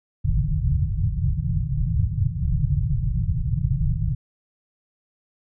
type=low-pass noise; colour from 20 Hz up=white; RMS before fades=-22 dBFS; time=0.24-4.15 s; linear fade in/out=10 ms; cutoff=160 Hz; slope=96 dB/octave; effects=none